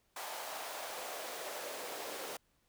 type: noise with high-pass filter sweep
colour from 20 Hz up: pink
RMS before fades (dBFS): -43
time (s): 0.16-2.37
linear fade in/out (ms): 5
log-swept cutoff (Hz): 770 to 440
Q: 2.2
effects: pink hiss -75 dBFS RMS until 2.68 s